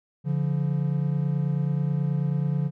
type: tone pair together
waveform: triangle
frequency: 142.7 / 171.99 Hz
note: D3 / F3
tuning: -49 / -26 cents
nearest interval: minor third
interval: 323 cents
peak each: -22 / -25 dBFS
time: 0.24-2.71 s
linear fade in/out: 50 ms
effects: none